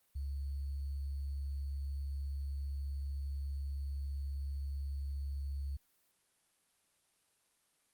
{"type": "tone with sample-and-hold", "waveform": "sine", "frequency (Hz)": 69.6, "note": "C#2", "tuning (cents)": 8, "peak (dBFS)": -36, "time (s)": [0.15, 5.77], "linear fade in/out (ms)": 10, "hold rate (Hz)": 4410, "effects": ["white hiss -74 dBFS RMS until 7.93 s", "Opus 32 kbps"]}